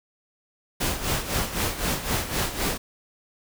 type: noise with tremolo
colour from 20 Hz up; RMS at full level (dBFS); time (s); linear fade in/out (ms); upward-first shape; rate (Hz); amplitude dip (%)
pink; -24; 0.8-2.78; 10; sine; 3.9; 70
effects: none